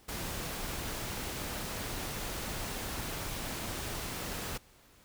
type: noise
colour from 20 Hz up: pink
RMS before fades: -38 dBFS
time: 0.08-4.58 s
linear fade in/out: 10 ms
effects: pink hiss -61 dBFS RMS until 5.04 s